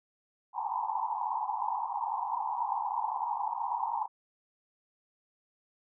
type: band-pass noise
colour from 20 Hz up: white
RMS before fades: -33 dBFS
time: 0.53-4.08 s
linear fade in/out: 50 ms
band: 800 to 1000 Hz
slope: 96 dB/octave
effects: none